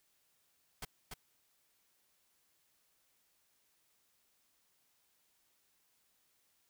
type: noise with echo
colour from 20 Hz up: pink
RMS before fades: -43 dBFS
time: 0.82-0.85 s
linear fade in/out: 5 ms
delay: 290 ms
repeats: 1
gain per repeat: -3 dB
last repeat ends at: 1.14 s
effects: white hiss -75 dBFS RMS until 6.69 s